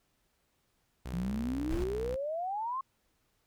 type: tone with pitch glide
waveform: sawtooth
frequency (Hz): 62.9 to 62.47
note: B1 to B1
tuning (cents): +32 to +20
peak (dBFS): -34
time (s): 1.05-2.16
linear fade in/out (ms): 10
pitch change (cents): -12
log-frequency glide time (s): 1.55-1.94
type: exponential sweep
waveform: sine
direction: up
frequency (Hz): 167.3 to 1093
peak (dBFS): -32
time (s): 1.13-2.81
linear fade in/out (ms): 5
type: noise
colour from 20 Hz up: brown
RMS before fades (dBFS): -35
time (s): 1.7-1.84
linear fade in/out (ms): 5
effects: pink hiss -75 dBFS RMS until 3.46 s